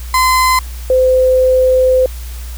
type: tone pair in turn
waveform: 35% pulse / sine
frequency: 1027 / 513.5 Hz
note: C6 / C5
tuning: -33 / -33 cents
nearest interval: octave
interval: 1200 cents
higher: first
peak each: -7 dBFS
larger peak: neither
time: 0.14-0.59 / 0.9-2.06 s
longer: second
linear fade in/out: 2 ms
effects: added 60 Hz sine -23 dBFS peak until 2.57 s + white hiss -36 dBFS RMS until 2.57 s